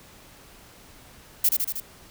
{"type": "noise with echo", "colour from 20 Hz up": "violet", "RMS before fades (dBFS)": -19, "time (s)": [1.44, 1.49], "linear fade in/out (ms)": 5, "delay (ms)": 78, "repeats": 4, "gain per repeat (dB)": -3, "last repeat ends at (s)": 1.802, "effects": ["pink hiss -50 dBFS RMS until 2.1 s"]}